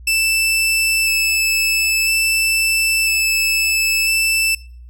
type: tone with vibrato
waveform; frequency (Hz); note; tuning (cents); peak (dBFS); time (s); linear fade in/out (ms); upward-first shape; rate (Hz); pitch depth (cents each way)
sawtooth; 2637; E7; 0; -11; 0.07-4.55; 5; square; 0.5; 8
effects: noise-tail reverb RT60 0.5 s tail -22 dB re dry + added 60 Hz sine -35 dBFS peak until 4.89 s